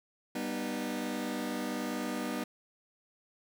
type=chord; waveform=sawtooth; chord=G augmented; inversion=none; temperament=just; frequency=196 / 245 / 306.2 Hz; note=G3 / B3 / D#4; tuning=0 / -14 / -28 cents; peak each=-36 / -32 / -34 dBFS; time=0.35-2.44 s; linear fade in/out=5 ms; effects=none